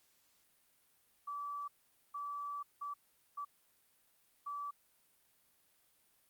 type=tone bursts at uneven times; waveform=sine; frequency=1154 Hz; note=D6; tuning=31 cents flat; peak=-39 dBFS; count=5; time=1.27-1.68 / 2.14-2.63 / 2.81-2.94 / 3.37-3.45 / 4.46-4.71 s; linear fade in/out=10 ms; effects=white hiss -72 dBFS RMS until 6.29 s + Opus 48 kbps